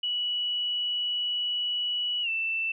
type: tone with pitch glide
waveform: sine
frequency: 2940 to 2665 Hz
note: F#7 to E7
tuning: -12 to +18 cents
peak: -26 dBFS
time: 0.03-2.72 s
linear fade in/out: 5 ms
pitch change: -170 cents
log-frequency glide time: 2.22-2.29 s
effects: none